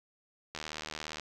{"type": "click train", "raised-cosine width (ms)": 0.2, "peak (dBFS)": -21, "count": 51, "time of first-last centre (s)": [0.55, 1.197], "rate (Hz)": 77.3, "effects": []}